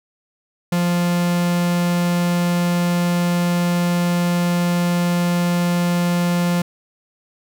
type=tone; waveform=45% pulse; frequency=174.61 Hz; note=F3; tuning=in tune; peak=-16 dBFS; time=0.72-6.62 s; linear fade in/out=5 ms; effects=none